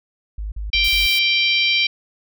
sine tone bursts, 51.91 Hz, G#1, in tune, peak -24 dBFS, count 4, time 0.38-1.066 s, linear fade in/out 5 ms, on 140 ms, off 42 ms
harmonic tone, 784 Hz, G5, in tune, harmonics 3 / 4 / 5 / 6 / 7, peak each -18 / -20 / -22 / -25 / -30 dBFS, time 0.73-1.87 s, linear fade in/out 5 ms
blue noise, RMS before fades -30 dBFS, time 0.84-1.19 s, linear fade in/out 5 ms
effects none

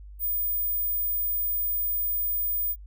sine tone, 15020 Hz, A#9, 12 cents sharp, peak -24 dBFS, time 0.19-2.76 s, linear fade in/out 50 ms, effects added 50 Hz sine -41 dBFS peak until 2.86 s

